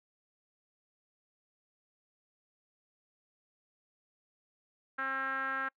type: tone with low-pass filter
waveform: 5% pulse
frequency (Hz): 267.6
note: C4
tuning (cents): +39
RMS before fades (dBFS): -35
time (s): 4.98-5.69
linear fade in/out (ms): 10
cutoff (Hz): 1500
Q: 7.9
effects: noise-tail reverb RT60 0.1 s tail -26 dB re dry